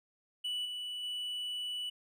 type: tone with level steps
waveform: triangle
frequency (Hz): 2960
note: F#7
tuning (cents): 0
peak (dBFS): -32 / -36 / -34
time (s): 0.44-1.9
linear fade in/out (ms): 10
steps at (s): 0.65 / 1.03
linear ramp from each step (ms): 5
effects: none